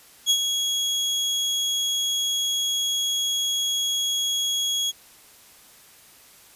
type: tone with ADSR envelope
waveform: 30% pulse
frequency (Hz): 3322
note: G#7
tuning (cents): 0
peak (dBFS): -12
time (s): 0.26-4.92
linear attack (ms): 42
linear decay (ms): 67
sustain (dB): -7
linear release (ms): 27
effects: white hiss -51 dBFS RMS until 6.55 s + resampled to 32000 Hz